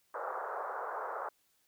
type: band-pass noise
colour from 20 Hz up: white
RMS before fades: -39 dBFS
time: 0.14-1.29 s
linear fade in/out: 5 ms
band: 430 to 1400 Hz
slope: 48 dB/octave
effects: white hiss -73 dBFS RMS until 1.67 s